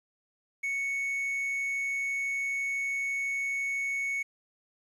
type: tone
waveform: triangle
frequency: 2217 Hz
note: C#7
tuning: in tune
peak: -27 dBFS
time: 0.63-4.23 s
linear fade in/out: 10 ms
effects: resampled to 32000 Hz + 10-bit